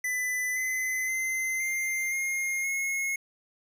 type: tone with pitch steps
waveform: square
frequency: 2000 / 2033 / 2066 / 2099 / 2134 / 2168 Hz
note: B6 / B6 / C7 / C7 / C7 / C#7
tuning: +21 / +50 / -22 / +5 / +34 / -39 cents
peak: -28 dBFS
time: 0.04-3.16 s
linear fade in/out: 5 ms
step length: 520 ms
effects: none